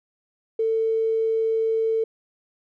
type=tone with tanh clipping; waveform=triangle; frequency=446.9 Hz; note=A4; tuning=27 cents sharp; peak=-19 dBFS; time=0.59-2.04 s; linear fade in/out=5 ms; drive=3 dB; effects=none